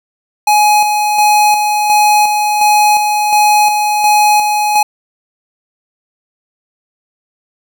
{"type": "tone with tremolo", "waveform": "square", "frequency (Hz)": 840, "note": "G#5", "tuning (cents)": 19, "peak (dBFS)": -7, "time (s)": [0.47, 4.83], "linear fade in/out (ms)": 5, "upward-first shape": "square", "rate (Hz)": 1.4, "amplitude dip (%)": 40, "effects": []}